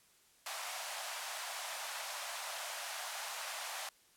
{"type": "high-pass noise", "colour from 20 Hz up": "pink", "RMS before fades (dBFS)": -42, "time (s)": [0.46, 3.89], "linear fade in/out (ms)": 2, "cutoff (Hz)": 620, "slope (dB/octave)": 48, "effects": ["white hiss -67 dBFS RMS until 4.16 s", "low-pass 12000 Hz 12 dB/octave"]}